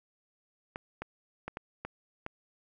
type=clicks; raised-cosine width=0.5 ms; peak=-22 dBFS; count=6; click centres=0.759 / 1.02 / 1.48 / 1.571 / 1.85 / 2.264 s; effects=none